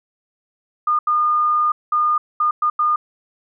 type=tone bursts at uneven times; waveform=sine; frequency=1217 Hz; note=D#6; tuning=39 cents flat; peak=-14 dBFS; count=6; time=0.87-0.99 / 1.07-1.72 / 1.92-2.18 / 2.4-2.51 / 2.62-2.7 / 2.79-2.96 s; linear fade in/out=5 ms; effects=none